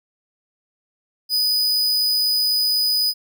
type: tone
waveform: 45% pulse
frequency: 4978 Hz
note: D#8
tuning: in tune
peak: -16 dBFS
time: 1.29-3.14 s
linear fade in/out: 50 ms
effects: none